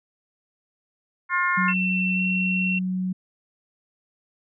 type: harmonic tone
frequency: 355.7 Hz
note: F4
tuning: 32 cents sharp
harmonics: 3 / 4 / 5 / 6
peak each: -24 / -25 / -26 / -27 dBFS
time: 1.29-1.74 s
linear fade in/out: 50 ms
type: tone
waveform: sine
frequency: 185 Hz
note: F#3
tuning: in tune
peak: -23 dBFS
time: 1.57-3.13 s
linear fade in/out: 10 ms
type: tone with pitch glide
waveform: sine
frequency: 2694 to 2719 Hz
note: E7 to F7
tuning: +37 to -47 cents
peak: -23 dBFS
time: 1.68-2.79 s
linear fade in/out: 5 ms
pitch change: +16 cents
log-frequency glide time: 2.15-2.2 s
effects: none